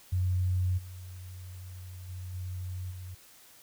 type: tone with level steps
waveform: sine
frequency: 91.3 Hz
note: F#2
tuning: 23 cents flat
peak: -25 / -41 / -37 / -34 / -39 dBFS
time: 0.12-3.15 s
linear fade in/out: 10 ms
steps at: 0.77 / 2.08 / 2.33 / 2.9 s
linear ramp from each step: 20 ms
effects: white hiss -56 dBFS RMS until 3.62 s